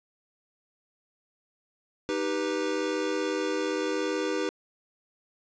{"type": "chord", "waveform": "square", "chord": "Eb augmented", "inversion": "none", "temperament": "equal with one note detuned", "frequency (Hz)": [311.1, 392, 489.6], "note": ["Eb4", "G4", "B4"], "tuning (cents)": [0, 0, -15], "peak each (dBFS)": -32, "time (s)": [2.09, 4.49], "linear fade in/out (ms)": 0, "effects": ["resampled to 16000 Hz", "9-bit"]}